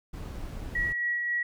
brown noise, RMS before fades -37 dBFS, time 0.13-0.93 s, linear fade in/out 10 ms
sine tone with tremolo, 1920 Hz, B6, 49 cents flat, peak -25 dBFS, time 0.75-1.43 s, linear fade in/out 5 ms, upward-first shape sine, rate 3.7 Hz, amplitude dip 30%
effects none

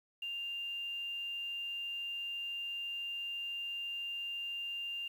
sine tone with quantisation, 2794 Hz, F7, in tune, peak -37 dBFS, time 0.22-5.08 s, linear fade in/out 5 ms, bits 10, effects none

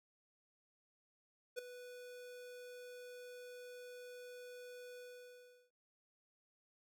square tone with ADSR envelope, 493.9 Hz, B4, in tune, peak -38 dBFS, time 1.56-5.71 s, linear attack 27 ms, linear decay 6 ms, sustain -13 dB, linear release 730 ms, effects none

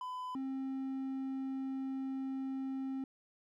triangle tone pair in turn, 1006 / 266.5 Hz, B5 / C4, +32 / +32 cents, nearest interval octave + major seventh, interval 2300 cents, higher first, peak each -37 / -34 dBFS, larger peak second, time 0.01-0.35 / 0.35-3.04 s, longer second, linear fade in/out 2 ms, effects none

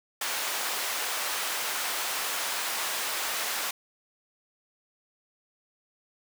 pink high-pass noise, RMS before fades -31 dBFS, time 0.21-3.71 s, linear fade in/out 5 ms, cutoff 840 Hz, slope 12 dB/octave, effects none

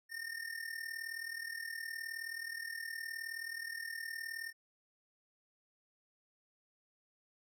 square tone with amplitude modulation, 1820 Hz, A#6, 42 cents flat, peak -38 dBFS, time 0.09-4.53 s, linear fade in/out 50 ms, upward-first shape sine, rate 39.1 Hz, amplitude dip 75%, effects none

